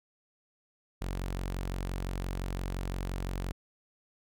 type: tone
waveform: sawtooth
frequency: 45.81 Hz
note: F#1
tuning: 17 cents flat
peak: -29 dBFS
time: 1.01-3.52 s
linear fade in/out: 10 ms
effects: none